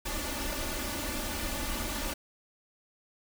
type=noise with comb filter; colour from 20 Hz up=pink; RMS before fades=-34 dBFS; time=0.05-2.14 s; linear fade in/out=10 ms; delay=3.4 ms; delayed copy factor=+0.9; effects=none